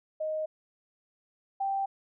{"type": "tone pair in turn", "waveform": "sine", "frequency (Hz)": [623, 783.3], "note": ["D#5", "G5"], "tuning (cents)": [2, -2], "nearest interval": "major third", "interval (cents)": 396, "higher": "second", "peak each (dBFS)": [-29, -27], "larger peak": "second", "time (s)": [[0.2, 0.46], [1.6, 1.86]], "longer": "neither", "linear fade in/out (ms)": 10, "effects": []}